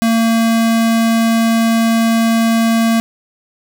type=tone; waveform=square; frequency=227.5 Hz; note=A#3; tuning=42 cents flat; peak=-11 dBFS; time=0.02-3 s; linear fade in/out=0 ms; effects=none